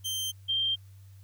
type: tone pair in turn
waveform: sawtooth / sine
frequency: 3136 / 3167 Hz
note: G7 / G7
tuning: 0 / +17 cents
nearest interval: unison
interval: 17 cents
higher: second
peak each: -27 / -25 dBFS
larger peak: second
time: 0.04-0.32 / 0.48-0.76 s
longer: neither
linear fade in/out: 20 ms
effects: added 97 Hz sine -48 dBFS peak until 1.23 s + white hiss -66 dBFS RMS until 1.23 s